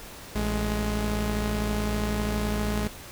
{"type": "tone pair together", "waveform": "sawtooth", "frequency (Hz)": [55.44, 209.6], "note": ["A1", "G#3"], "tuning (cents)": [14, 16], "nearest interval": "octave + major seventh", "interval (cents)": 2302, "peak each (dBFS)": -24, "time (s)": [0.35, 2.88], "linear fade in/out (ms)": 10, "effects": ["pink hiss -43 dBFS RMS until 3.11 s"]}